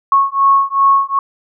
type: beating tone pair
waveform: sine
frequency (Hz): 1098 / 1100.6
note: C#6 / C#6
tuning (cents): -17 / -13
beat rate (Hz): 2.6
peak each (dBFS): -12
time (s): 0.12-1.19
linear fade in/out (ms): 2
effects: none